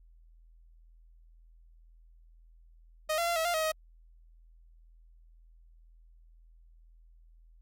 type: tone with pitch steps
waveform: sawtooth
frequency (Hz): 622 / 682 / 687 / 646 / 696 / 634 / 630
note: D#5 / F5 / F5 / E5 / F5 / D#5 / D#5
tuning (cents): -1 / -41 / -29 / -35 / -6 / +32 / +21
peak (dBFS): -24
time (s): 3.09-3.72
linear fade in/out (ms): 10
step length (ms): 90
effects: added 41 Hz sine -55 dBFS peak until 7.61 s + Opus 48 kbps